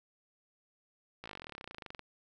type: slowing click train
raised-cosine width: 0.3 ms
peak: -28 dBFS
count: 27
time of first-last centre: 1.24-1.993 s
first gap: 17 ms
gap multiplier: 1.04
effects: none